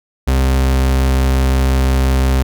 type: tone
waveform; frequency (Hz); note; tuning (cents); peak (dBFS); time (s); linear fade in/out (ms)
40% pulse; 65.7; C2; +8; -10; 0.27-2.43; 10
effects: none